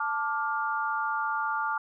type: chord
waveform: sine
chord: D minor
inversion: second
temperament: just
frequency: 881 / 1174.7 / 1409.6 Hz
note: A5 / D6 / F6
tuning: +2 / 0 / +16 cents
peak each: -31 dBFS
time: 0-1.78 s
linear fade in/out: 5 ms
effects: none